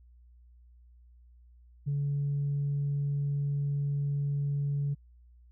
sine tone, 142.5 Hz, C#3, 48 cents sharp, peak -26 dBFS, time 1.86-4.95 s, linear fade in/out 20 ms, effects tanh soft clip ceiling -24 dBFS + added 60 Hz sine -54 dBFS peak until 5.51 s

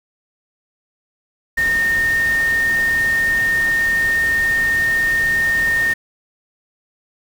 sine tone in noise, 1832 Hz, A#6, 31 cents flat, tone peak -14 dBFS, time 1.57-5.94 s, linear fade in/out 10 ms, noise pink, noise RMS -30 dBFS, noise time 1.57-5.94 s, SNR +13 dB, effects none

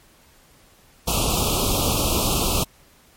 pink band-stop noise, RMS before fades -21 dBFS, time 1.07-2.64 s, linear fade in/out 10 ms, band 1300 to 2500 Hz, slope 96 dB/octave, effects pink hiss -54 dBFS RMS until 3.16 s + MP3 64 kbps

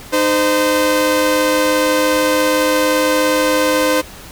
sawtooth tone pair together, 306.2 / 515 Hz, D#4 / C5, -28 / -28 cents, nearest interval major sixth, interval 900 cents, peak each -13 / -10 dBFS, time 0.12-4.02 s, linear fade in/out 20 ms, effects pink hiss -36 dBFS RMS until 4.31 s

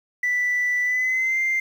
sine tone with pitch glide, 1975.5 to 2093 Hz, B6 to C7, 0 to 0 cents, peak -18 dBFS, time 0.23-1.6 s, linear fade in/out 5 ms, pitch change +100 cents, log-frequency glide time 0.83-1.39 s, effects tanh soft clip ceiling -16 dBFS + 8-bit

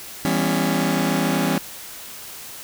sawtooth chord, C# half-diminished seventh, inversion first, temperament just, 166.31 / 199.57 / 249.5 / 277.2 Hz, E3 / G3 / B3 / C#4, +16 / +31 / +18 / 0 cents, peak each -20 / -20 / -21 / -20 dBFS, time 0.25-1.58 s, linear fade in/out 0 ms, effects white hiss -37 dBFS RMS until 2.63 s

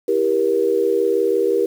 sine chord, E diminished, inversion none, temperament just, 329.6 / 395.6 / 474.7 Hz, E4 / G4 / Bb4, 0 / +16 / +31 cents, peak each -24 / -18 / -18 dBFS, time 0.08-1.66 s, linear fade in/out 5 ms, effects 7-bit

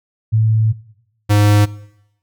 sine / square tone pair in turn, 110.2 / 103.67 Hz, A2 / G#2, +3 / -3 cents, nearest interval minor second, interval 106 cents, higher first, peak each -10 dBFS, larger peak neither, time 0.32-0.73 / 1.29-1.66 s, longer first, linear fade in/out 20 ms, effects noise-tail reverb RT60 0.9 s tail -21 dB re dry

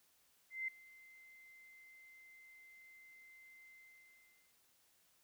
sine tone with ADSR envelope, 2075 Hz, C7, 15 cents flat, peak -36 dBFS, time 0.5-4.56 s, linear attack 180 ms, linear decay 5 ms, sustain -22 dB, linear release 850 ms, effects white hiss -73 dBFS RMS until 5.23 s

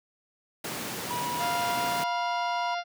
pink high-pass noise, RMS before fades -35 dBFS, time 0.64-2.04 s, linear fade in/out 5 ms, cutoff 130 Hz, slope 24 dB/octave
triangle tone, 972 Hz, B5, 28 cents flat, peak -28 dBFS, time 1.1-2.75 s, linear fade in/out 10 ms
harmonic tone, 698.5 Hz, F5, in tune, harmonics 1 / 2 / 3 / 4 / 5 / 6 / 7 / 8, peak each -30 / -36 / -40 / -42 / -44 / -46 / -47 / -48 dBFS, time 1.38-2.84 s, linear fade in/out 50 ms
effects none

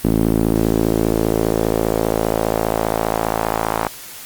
sawtooth tone with band-pass filter sweep, 55 Hz, A1, in tune, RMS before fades -18 dBFS, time 0.04-3.88 s, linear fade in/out 0 ms, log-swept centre 270 to 940 Hz, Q 1.6, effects white hiss -35 dBFS RMS until 4.25 s + Opus 32 kbps

